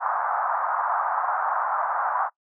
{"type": "band-pass noise", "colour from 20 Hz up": "pink", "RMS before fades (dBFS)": -25, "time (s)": [0, 2.3], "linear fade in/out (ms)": 50, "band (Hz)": [730, 1400], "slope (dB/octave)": 48, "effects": ["noise-tail reverb RT60 0.1 s tail -22 dB re dry"]}